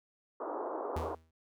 pink band-pass noise, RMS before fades -38 dBFS, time 0.4-1.15 s, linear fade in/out 5 ms, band 310 to 1200 Hz, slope 48 dB/octave
45% pulse tone with exponential decay, 80.7 Hz, E2, 36 cents flat, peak -32 dBFS, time 0.96-1.31 s, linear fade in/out 5 ms, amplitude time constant 75 ms
effects none

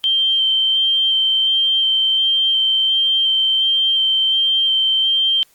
sine tone with vibrato, 3136 Hz, G7, in tune, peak -13 dBFS, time 0.04-5.43 s, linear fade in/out 0 ms, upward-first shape square, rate 1.4 Hz, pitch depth 9 cents each way, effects white hiss -55 dBFS RMS until 5.54 s + Opus 32 kbps

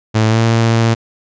sawtooth tone with pitch glide, 110 to 114.34 Hz, A2 to A#2, 0 to -33 cents, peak -6 dBFS, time 0.14-0.95 s, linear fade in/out 20 ms, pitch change +67 cents, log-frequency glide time 0.27-0.42 s, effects resampled to 16000 Hz

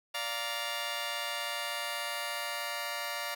10% pulse chord, Bb major, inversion first, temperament just, 582.7 / 699.2 / 932.3 Hz, D5 / F5 / Bb5, -14 / +2 / 0 cents, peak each -30 / -30 / -30 dBFS, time 0.14-3.35 s, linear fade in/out 10 ms, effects none

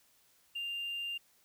triangle tone with hard clipping, 2794 Hz, F7, in tune, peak -36 dBFS, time 0.55-1.18 s, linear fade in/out 10 ms, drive 4 dB, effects white hiss -68 dBFS RMS until 1.44 s

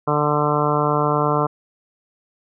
harmonic tone, 148.4 Hz, D3, 18 cents sharp, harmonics 1 / 2 / 3 / 4 / 5 / 6 / 7 / 8 / 9, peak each -23 / -26 / -23 / -25 / -26 / -28 / -23 / -26 / -27 dBFS, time 0.07-1.47 s, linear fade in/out 10 ms, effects none

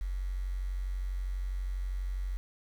sine tone with quantisation, 46.15 Hz, F#1, 4 cents flat, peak -31 dBFS, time 0.01-2.37 s, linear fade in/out 0 ms, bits 9, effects none

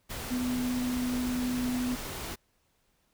sine tone in noise, 249.1 Hz, B3, 15 cents sharp, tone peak -28 dBFS, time 0.3-1.96 s, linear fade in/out 20 ms, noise pink, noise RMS -38 dBFS, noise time 0.09-2.36 s, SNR +7 dB, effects pink hiss -72 dBFS RMS until 3.13 s

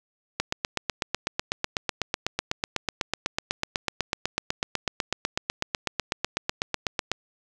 click train, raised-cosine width 0.2 ms, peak -7 dBFS, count 55, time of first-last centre 0.4-7.116 s, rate 8.04 Hz, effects none

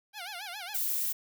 10% pulse tone with vibrato, 770 Hz, G5, 31 cents flat, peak -30 dBFS, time 0.13-0.78 s, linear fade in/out 50 ms, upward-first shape sine, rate 7.3 Hz, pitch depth 190 cents each way
violet noise, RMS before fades -31 dBFS, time 0.74-1.13 s, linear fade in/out 10 ms
effects none

